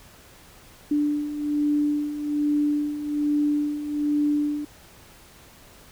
sine beating tone pair, 293.7 / 294.9 Hz, D4 / D4, 0 / +7 cents, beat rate 1.2 Hz, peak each -28 / -22 dBFS, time 0.91-4.65 s, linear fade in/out 5 ms, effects pink hiss -50 dBFS RMS until 5.91 s

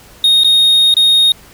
triangle tone with dropouts, 3718 Hz, A#7, 5 cents flat, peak -5 dBFS, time 0.24-1.32 s, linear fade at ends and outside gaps 2 ms, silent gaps 0.436-0.445 / 0.941-0.967 s, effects pink hiss -41 dBFS RMS until 1.53 s

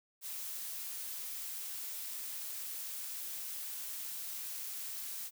blue noise, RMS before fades -42 dBFS, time 0.21-5.31 s, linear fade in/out 50 ms, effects none

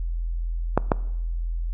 clicks, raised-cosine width 1 ms, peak -3 dBFS, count 2, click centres 0.776 / 0.918 s, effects noise-tail reverb RT60 0.9 s tail -21 dB re dry + added 42 Hz sine -24 dBFS peak until 1.73 s

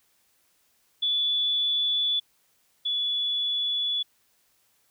sine tone pair in turn, 3451 / 3425 Hz, A7 / A7, -34 / -47 cents, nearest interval unison, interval 13 cents, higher first, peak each -22 / -24 dBFS, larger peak first, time 1.02-2.2 / 2.85-4.03 s, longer neither, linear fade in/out 10 ms, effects white hiss -67 dBFS RMS until 4.9 s

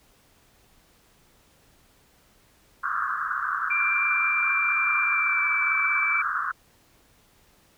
pink band-pass noise, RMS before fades -28 dBFS, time 2.83-6.52 s, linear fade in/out 10 ms, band 1100 to 1600 Hz, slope 96 dB/octave
sine tone with pitch glide, 2363 to 2324 Hz, D7 to D7, +10 to -19 cents, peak -22 dBFS, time 3.7-6.22 s, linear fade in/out 10 ms, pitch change -29 cents, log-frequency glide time 5.07-5.47 s
effects pink hiss -60 dBFS RMS until 7.77 s

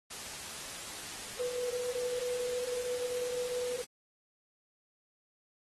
sine tone in noise, 493.9 Hz, B4, in tune, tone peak -32 dBFS, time 1.39-3.82 s, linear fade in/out 10 ms, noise white, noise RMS -42 dBFS, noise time 0.1-3.85 s, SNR +7 dB, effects low-pass 10000 Hz 12 dB/octave + AAC 32 kbps

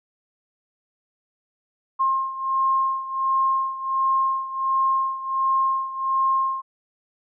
sine beating tone pair, 1065 / 1066.4 Hz, C6 / C6, +30 / +33 cents, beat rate 1.4 Hz, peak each -21 / -25 dBFS, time 1.99-6.62 s, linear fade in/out 20 ms, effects none

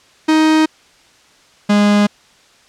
45% pulse tone pair in turn, 313.4 / 206.1 Hz, D#4 / G#3, +13 / -13 cents, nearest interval perfect fifth, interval 726 cents, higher first, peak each -9 dBFS, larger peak neither, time 0.28-0.66 / 1.69-2.07 s, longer neither, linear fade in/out 10 ms, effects white hiss -49 dBFS RMS until 2.68 s + low-pass 6000 Hz 12 dB/octave

